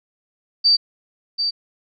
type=tone with echo; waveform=sine; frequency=4635 Hz; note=D8; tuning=24 cents flat; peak=-11 dBFS; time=0.64-0.77 s; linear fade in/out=20 ms; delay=740 ms; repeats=1; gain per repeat=-7 dB; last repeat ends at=1.51 s; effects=none